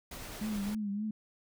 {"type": "noise with tremolo", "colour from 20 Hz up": "pink", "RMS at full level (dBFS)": -43, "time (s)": [0.11, 0.75], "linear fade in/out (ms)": 5, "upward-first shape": "triangle", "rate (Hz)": 9.4, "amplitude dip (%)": 25}
{"type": "tone with vibrato", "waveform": "sine", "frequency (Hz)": 207.7, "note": "G#3", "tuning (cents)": 0, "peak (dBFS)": -32, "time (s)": [0.41, 1.11], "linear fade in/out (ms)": 5, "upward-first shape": "triangle", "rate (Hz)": 3.5, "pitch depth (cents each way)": 91}
{"effects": []}